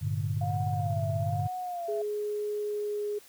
sine chord, G minor, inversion none, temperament equal with one note detuned, 100 / 116.54 / 146.83 Hz, G2 / Bb2 / D3, +35 / 0 / 0 cents, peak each -30 / -33 / -32 dBFS, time 0.01-1.48 s, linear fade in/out 20 ms
sine tone with vibrato, 698.5 Hz, F5, in tune, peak -32 dBFS, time 0.41-2.02 s, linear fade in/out 5 ms, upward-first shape sine, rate 1.1 Hz, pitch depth 87 cents each way
sine tone with pitch glide, 417.9 to 415.3 Hz, G#4 to G#4, +11 to 0 cents, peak -29 dBFS, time 1.88-3.19 s, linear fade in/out 10 ms, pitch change -11 cents, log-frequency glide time 2.61-3.04 s
effects tanh soft clip ceiling -17 dBFS + white hiss -55 dBFS RMS until 3.28 s

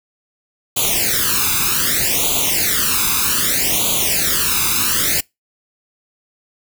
white noise with flanger, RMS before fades -17 dBFS, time 0.76-5.21 s, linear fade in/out 10 ms, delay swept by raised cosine 0.28 to 0.81 ms, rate 0.64 Hz, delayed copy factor +1, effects noise-tail reverb RT60 0.2 s tail -25 dB re dry

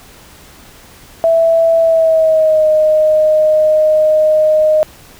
sine tone with pitch glide, 659.3 to 618.7 Hz, E5 to D#5, 0 to -10 cents, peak -7 dBFS, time 1.24-4.83 s, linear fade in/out 0 ms, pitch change -110 cents, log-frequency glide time 1.8-2.67 s, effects pink hiss -40 dBFS RMS until 5.19 s

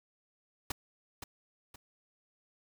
pink noise with echo, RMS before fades -35 dBFS, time 0.7-0.72 s, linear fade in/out 5 ms, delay 520 ms, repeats 2, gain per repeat -8 dB, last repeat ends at 1.76 s, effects none

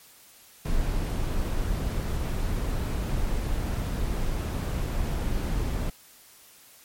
brown noise, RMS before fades -27 dBFS, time 0.65-5.9 s, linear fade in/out 5 ms, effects white hiss -53 dBFS RMS until 6.84 s + MP3 64 kbps

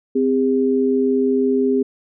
sine tone pair together, 259.1 / 404.7 Hz, C4 / G#4, -17 / -45 cents, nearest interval minor sixth, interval 772 cents, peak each -17 dBFS, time 0.15-1.83 s, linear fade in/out 10 ms, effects none

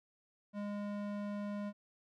square tone with band-pass filter, 205.1 Hz, G#3, 21 cents flat, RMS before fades -40 dBFS, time 0.53-1.73 s, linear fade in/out 50 ms, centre 430 Hz, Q 0.5, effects none

